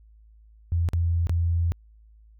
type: tone with dropouts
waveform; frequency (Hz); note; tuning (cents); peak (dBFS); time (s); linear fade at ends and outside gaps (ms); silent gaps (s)
sine; 84.7; E2; +48; -20; 0.72-1.72; 0; 0.888-0.934 / 1.27-1.295
effects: added 54 Hz sine -50 dBFS peak until 2.39 s